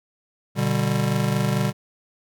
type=chord; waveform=square; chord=G major; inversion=first; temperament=just; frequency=122.5 / 147 / 196 Hz; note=B2 / D3 / G3; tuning=-14 / +2 / 0 cents; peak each=-25 dBFS; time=0.55-1.73 s; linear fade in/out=50 ms; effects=none